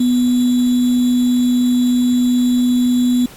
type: tone with sample-and-hold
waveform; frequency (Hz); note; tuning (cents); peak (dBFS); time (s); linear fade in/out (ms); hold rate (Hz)
sine; 246.9; B3; 0; -11; 0-3.26; 5; 3675
effects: pink hiss -40 dBFS RMS until 3.36 s + AAC 64 kbps